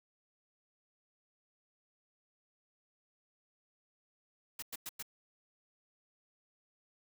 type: noise bursts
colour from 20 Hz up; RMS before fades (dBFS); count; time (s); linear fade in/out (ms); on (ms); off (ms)
white; -42; 4; 4.59-5.026; 5; 34; 100
effects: none